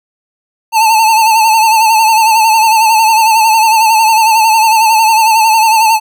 square tone with vibrato, 885 Hz, A5, 10 cents sharp, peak -6 dBFS, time 0.72-6 s, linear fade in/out 50 ms, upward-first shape sine, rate 11 Hz, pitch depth 57 cents each way, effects none

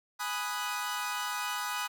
sawtooth chord, G# minor seventh, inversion none, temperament equal, 830.6 / 987.8 / 1244.5 / 1480 Hz, G#5 / B5 / D#6 / F#6, 0 / 0 / 0 / 0 cents, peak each -36 / -34 / -33 / -35 dBFS, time 0.19-1.88 s, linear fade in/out 20 ms, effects none

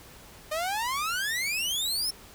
sawtooth exponential sweep, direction up, 600 to 5430 Hz, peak -24 dBFS, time 0.51-2.11 s, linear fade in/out 10 ms, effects added 60 Hz sine -59 dBFS peak until 2.34 s + pink hiss -50 dBFS RMS until 2.34 s

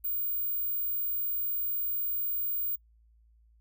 sine tone, 15360 Hz, B9, 49 cents flat, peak -28 dBFS, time 0.04-2.76 s, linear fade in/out 10 ms, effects noise-tail reverb RT60 0.1 s tail -24 dB re dry + added 56 Hz sine -59 dBFS peak until 3.6 s

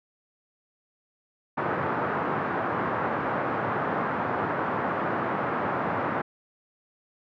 white band-pass noise, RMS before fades -28 dBFS, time 1.57-6.22 s, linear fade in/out 10 ms, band 110 to 1400 Hz, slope 24 dB/octave, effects none

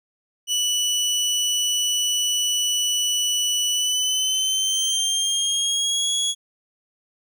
25% pulse tone with pitch glide, 2960 to 3342 Hz, F#7 to G#7, 0 to +10 cents, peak -16 dBFS, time 0.47-6.35 s, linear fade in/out 50 ms, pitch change +210 cents, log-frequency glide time 3.71-6.11 s, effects none

